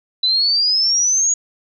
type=exponential sweep; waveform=sine; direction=up; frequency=3964 to 6790 Hz; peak=-13 dBFS; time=0.23-1.34 s; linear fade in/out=5 ms; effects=none